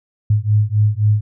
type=beating tone pair; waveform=sine; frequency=103.83 / 107.63 Hz; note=G#2 / A2; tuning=0 / -38 cents; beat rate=3.8 Hz; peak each=-15 dBFS; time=0.3-1.21 s; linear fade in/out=5 ms; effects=none